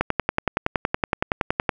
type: click train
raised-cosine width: 0.5 ms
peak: -4 dBFS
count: 19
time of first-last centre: 0.01-1.692 s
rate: 10.7 Hz
effects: none